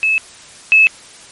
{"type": "tone pair in turn", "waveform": "sine", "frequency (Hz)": [2600, 2600], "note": ["E7", "E7"], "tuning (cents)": [-24, -24], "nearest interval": "unison", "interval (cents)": 0, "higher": "neither", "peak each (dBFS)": [-11, -5], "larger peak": "second", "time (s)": [[0.03, 0.18], [0.72, 0.87]], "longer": "neither", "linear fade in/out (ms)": 0, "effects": ["white hiss -39 dBFS RMS until 1.31 s", "MP3 48 kbps"]}